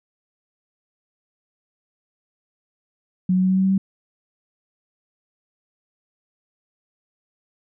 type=tone with pitch steps; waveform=sine; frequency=183.8 / 185.29 / 186.8 / 188.31 / 189.84 / 191.38 / 192.94 Hz; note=F#3 / F#3 / F#3 / F#3 / F#3 / G3 / G3; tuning=-11 / +3 / +17 / +31 / +45 / -41 / -27 cents; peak=-15 dBFS; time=3.29-3.78 s; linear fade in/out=5 ms; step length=70 ms; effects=none